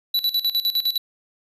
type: tone with tremolo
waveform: square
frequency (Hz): 3951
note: B7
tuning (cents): 0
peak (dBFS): -18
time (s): 0.14-0.98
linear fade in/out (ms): 5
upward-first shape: square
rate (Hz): 9.8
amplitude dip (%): 80
effects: resampled to 32000 Hz